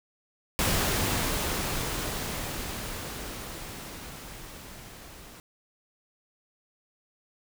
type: noise with level ramp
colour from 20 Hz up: pink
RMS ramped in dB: -25 to -48 dBFS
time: 0.59-5.4 s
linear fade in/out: 0 ms
effects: none